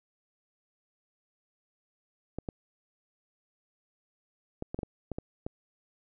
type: clicks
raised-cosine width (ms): 2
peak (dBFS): -21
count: 9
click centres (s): 2.386 / 2.488 / 4.624 / 4.745 / 4.79 / 4.832 / 5.117 / 5.185 / 5.465
effects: none